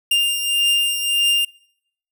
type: beating tone pair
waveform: 45% pulse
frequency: 2800 / 2801.7 Hz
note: F7 / F7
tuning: +4 / +5 cents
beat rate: 1.7 Hz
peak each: -17 / -23 dBFS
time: 0.11-1.45 s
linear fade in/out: 5 ms
effects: noise-tail reverb RT60 0.7 s tail -24 dB re dry